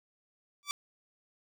10% pulse tone with exponential growth, 1160 Hz, D6, 22 cents flat, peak -20 dBFS, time 0.63-0.71 s, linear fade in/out 0 ms, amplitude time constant 16 ms, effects none

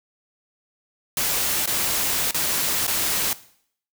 white noise with dropouts, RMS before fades -23 dBFS, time 1.17-3.33 s, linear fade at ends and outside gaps 2 ms, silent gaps 1.659-1.674 / 2.311-2.344 / 2.868-2.878 s, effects noise-tail reverb RT60 0.6 s tail -17 dB re dry

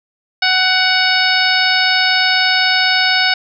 harmonic tone with a mistuned harmonic, 746 Hz, F#5, 14 cents sharp, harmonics 1 / 2 / 3 / 4 / 5 / 6 / 7, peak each -20 / -16 / -18 / -21 / -19 / -20 / -20 dBFS, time 0.42-3.34 s, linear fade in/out 5 ms, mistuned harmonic 4, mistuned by -38 cents, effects none

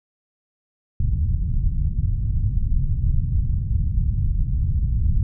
pink low-pass noise, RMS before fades -20 dBFS, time 1-5.23 s, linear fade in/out 2 ms, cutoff 130 Hz, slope 24 dB/octave, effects none

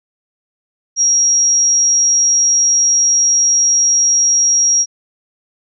sine tone, 5650 Hz, F8, 19 cents sharp, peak -9 dBFS, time 0.96-4.86 s, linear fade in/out 50 ms, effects none

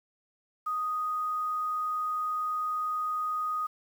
sine tone with quantisation, 1244.5 Hz, D#6, in tune, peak -28 dBFS, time 0.66-3.67 s, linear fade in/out 10 ms, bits 9, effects none

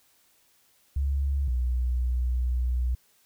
sine tone pair in turn, 69.3 / 61.74 Hz, C#2 / B1, 0 / 0 cents, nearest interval major second, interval 200 cents, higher first, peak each -23 dBFS, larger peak neither, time 0.96-1.48 / 1.48-2.95 s, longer second, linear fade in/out 5 ms, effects white hiss -64 dBFS RMS until 3.25 s

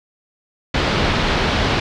pink low-pass noise, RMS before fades -18 dBFS, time 0.74-1.8 s, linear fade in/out 5 ms, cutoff 4400 Hz, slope 24 dB/octave, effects none

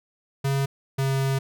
square tone pair in turn, 137.4 / 135.2 Hz, C#3 / C#3, -15 / -43 cents, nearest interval unison, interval 28 cents, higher first, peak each -22 dBFS, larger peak neither, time 0.44-0.66 / 0.98-1.39 s, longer second, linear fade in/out 10 ms, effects none

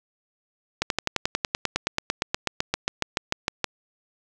slowing click train, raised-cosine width 0.2 ms, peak -5 dBFS, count 25, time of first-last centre 0.82-3.643 s, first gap 82 ms, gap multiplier 1.03, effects none

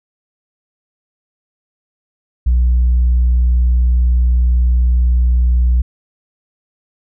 sine tone, 61 Hz, B1, 21 cents flat, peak -7 dBFS, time 2.46-5.82 s, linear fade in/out 10 ms, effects tanh soft clip ceiling -7 dBFS

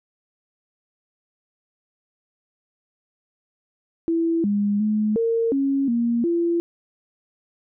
sine tone with pitch steps, 331.5 / 204.2 / 213.2 / 458.2 / 274.8 / 235.2 / 340.5 Hz, E4 / G#3 / G#3 / A#4 / C#4 / A#3 / F4, +10 / -29 / +46 / -30 / -15 / +16 / -44 cents, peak -18 dBFS, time 4.08-6.6 s, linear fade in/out 0 ms, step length 360 ms, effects none

